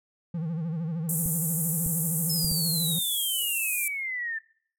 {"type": "tone with vibrato", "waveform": "triangle", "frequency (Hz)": 163.8, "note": "E3", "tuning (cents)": -11, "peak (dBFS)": -26, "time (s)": [0.34, 2.99], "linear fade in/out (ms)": 5, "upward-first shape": "sine", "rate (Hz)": 13, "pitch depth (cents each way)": 110}
{"type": "band-pass noise", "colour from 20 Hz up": "white", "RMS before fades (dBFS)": -30, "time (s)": [1.09, 3.88], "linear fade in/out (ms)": 2, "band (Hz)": [7700, 14000], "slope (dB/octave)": 48}
{"type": "clicks", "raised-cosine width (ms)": 5, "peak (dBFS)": -21, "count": 4, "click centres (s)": [1.26, 1.863, 2.446, 2.515]}
{"type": "exponential sweep", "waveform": "sine", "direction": "down", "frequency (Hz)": [5274, 1765], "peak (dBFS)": -29, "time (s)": [2.29, 4.39], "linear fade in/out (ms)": 10}
{"effects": ["noise-tail reverb RT60 0.6 s tail -24 dB re dry"]}